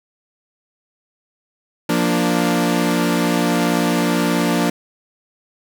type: chord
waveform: sawtooth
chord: Bb major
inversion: second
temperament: equal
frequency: 174.61 / 233.1 / 293.7 Hz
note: F3 / Bb3 / D4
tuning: 0 / 0 / 0 cents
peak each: -16 dBFS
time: 1.89-4.7 s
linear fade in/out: 5 ms
effects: none